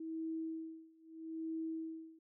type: tone with tremolo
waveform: sine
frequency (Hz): 322.8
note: E4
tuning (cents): -36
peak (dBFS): -37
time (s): 0-2.19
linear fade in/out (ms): 5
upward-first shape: sine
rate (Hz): 0.78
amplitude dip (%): 95
effects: none